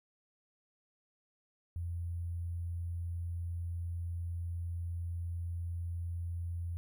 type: tone with sample-and-hold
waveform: sine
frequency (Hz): 85.7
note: F2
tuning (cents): -32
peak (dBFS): -35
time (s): 1.76-6.77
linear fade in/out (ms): 0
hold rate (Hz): 11025
effects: none